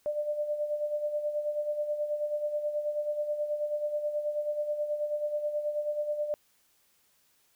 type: tone with tremolo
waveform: sine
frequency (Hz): 595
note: D5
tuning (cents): +22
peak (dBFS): -26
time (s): 0.06-6.34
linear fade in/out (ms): 0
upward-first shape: sine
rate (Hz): 9.3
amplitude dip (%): 60
effects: white hiss -68 dBFS RMS until 7.55 s